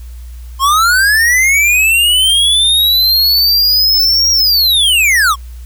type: linear two-way sweep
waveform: square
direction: up then down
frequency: 1046.5 to 5650 to 1046.5 Hz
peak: -8 dBFS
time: 0.59-5.36 s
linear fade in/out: 50 ms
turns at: 4.31 s
effects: added 60 Hz sine -26 dBFS peak until 5.65 s + white hiss -46 dBFS RMS until 5.65 s